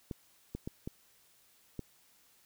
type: clicks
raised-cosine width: 3 ms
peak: -25 dBFS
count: 5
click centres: 0.112 / 0.55 / 0.675 / 0.875 / 1.793 s
effects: white hiss -66 dBFS RMS until 2.45 s